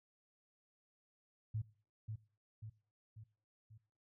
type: tone with echo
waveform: sine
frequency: 108.9 Hz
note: A2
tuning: 17 cents flat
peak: -36 dBFS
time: 1.54-1.62 s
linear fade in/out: 10 ms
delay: 540 ms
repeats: 4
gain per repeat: -5 dB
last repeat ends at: 3.78 s
effects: noise-tail reverb RT60 0.4 s tail -19 dB re dry